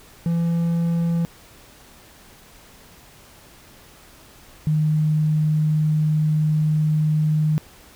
triangle / sine tone pair in turn, 168.5 / 153.85 Hz, E3 / D#3, +38 / -19 cents, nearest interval major second, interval 157 cents, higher first, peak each -16 dBFS, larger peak neither, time 0.26-1.25 / 4.67-7.58 s, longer second, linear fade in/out 0 ms, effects pink hiss -48 dBFS RMS until 7.95 s

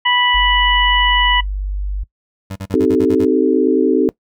harmonic tone, 984 Hz, B5, 7 cents flat, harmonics 1 / 2 / 3, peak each -16 / -16 / -16 dBFS, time 0.05-1.41 s, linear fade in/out 10 ms
sine tone, 49 Hz, G1, in tune, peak -18 dBFS, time 0.34-2.04 s, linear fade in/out 10 ms
25% pulse tone bursts, 96.5 Hz, G2, 27 cents flat, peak -20 dBFS, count 8, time 2.5-3.252 s, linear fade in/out 10 ms, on 59 ms, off 40 ms
sine chord, A half-diminished seventh, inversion first, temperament equal with one note detuned, 261.6 / 311.1 / 383 / 440 Hz, C4 / Eb4 / G4 / A4, 0 / 0 / -40 / 0 cents, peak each -16 dBFS, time 2.74-4.09 s, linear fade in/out 0 ms
effects noise-tail reverb RT60 0.1 s tail -21 dB re dry

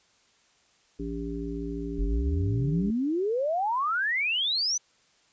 harmonic tone, 57 Hz, A#1, 38 cents flat, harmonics 1 / 3 / 5 / 7, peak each -36 / -38 / -34 / -37 dBFS, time 0.99-2.91 s, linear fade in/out 10 ms
sine exponential sweep, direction up, 41.69 to 6180 Hz, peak -24 dBFS, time 1.98-4.78 s, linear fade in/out 10 ms
effects white hiss -64 dBFS RMS until 5.32 s + resampled to 16000 Hz

